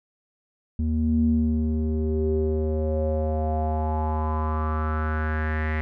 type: tone with low-pass filter sweep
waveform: square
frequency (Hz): 77.78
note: D#2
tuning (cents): 0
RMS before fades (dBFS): -24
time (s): 0.79-5.81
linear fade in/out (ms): 0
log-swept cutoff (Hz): 190 to 2000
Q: 5.7
effects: none